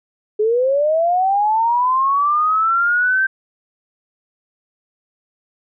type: linear sweep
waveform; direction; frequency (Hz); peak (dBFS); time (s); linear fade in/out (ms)
sine; up; 415.3 to 1570; -13; 0.39-3.27; 10
effects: none